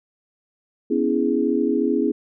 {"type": "chord", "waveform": "sine", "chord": "C# minor seventh", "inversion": "third", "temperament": "equal with one note detuned", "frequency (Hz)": [246.9, 280.6, 329.6, 415.3], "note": ["B3", "C#4", "E4", "G#4"], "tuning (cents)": [0, 21, 0, 0], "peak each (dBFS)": -23, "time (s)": [0.9, 2.12], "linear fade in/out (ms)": 10, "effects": []}